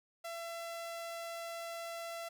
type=tone; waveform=sawtooth; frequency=673 Hz; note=E5; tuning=36 cents sharp; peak=-37 dBFS; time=0.24-2.29 s; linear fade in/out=10 ms; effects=none